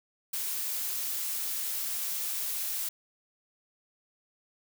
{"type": "noise", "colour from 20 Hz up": "blue", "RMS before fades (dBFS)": -33, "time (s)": [0.33, 2.89], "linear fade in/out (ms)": 5, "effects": []}